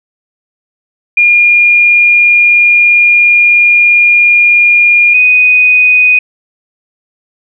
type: tone pair in turn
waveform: sine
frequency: 2419 / 2490 Hz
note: D#7 / D#7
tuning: -49 / +1 cents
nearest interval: minor second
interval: 50 cents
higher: second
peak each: -3 dBFS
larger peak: neither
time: 1.17-5.14 / 5.14-6.19 s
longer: first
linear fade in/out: 5 ms
effects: none